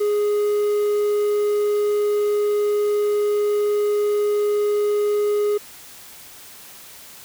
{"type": "tone", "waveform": "triangle", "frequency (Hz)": 415.3, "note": "G#4", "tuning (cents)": 0, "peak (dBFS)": -15, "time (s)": [0, 5.58], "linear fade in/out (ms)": 10, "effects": ["white hiss -42 dBFS RMS until 7.24 s"]}